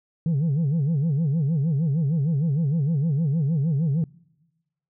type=tone with vibrato; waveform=sine; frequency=151.3 Hz; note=D#3; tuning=48 cents flat; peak=-17 dBFS; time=0.26-4.04 s; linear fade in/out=2 ms; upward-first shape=sine; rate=6.5 Hz; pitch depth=210 cents each way; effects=noise-tail reverb RT60 1.0 s tail -24 dB re dry + tanh soft clip ceiling -18 dBFS